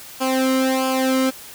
sawtooth tone with flanger, 262 Hz, C4, 2 cents sharp, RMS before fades -19 dBFS, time 0.2-1.31 s, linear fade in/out 20 ms, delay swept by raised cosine 0.51 to 1.18 ms, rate 1.5 Hz, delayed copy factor -0.95, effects white hiss -39 dBFS RMS until 1.54 s

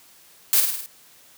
blue noise with echo, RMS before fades -17 dBFS, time 0.53-0.6 s, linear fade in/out 0 ms, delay 52 ms, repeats 5, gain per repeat -4 dB, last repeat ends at 0.86 s, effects white hiss -52 dBFS RMS until 1.37 s + high-pass 80 Hz 12 dB/octave

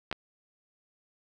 clicks, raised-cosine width 0.3 ms, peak -17 dBFS, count 2, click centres 0.114 / 0.127 s, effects none

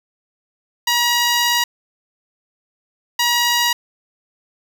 10% pulse tone bursts at uneven times, 957 Hz, A#5, 45 cents sharp, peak -6 dBFS, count 2, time 0.87-1.64 / 3.19-3.73 s, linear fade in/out 5 ms, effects none

